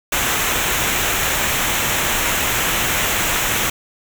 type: noise with comb filter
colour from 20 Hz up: pink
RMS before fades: -19 dBFS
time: 0.12-3.7 s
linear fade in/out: 5 ms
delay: 0.21 ms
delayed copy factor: -0.6
effects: none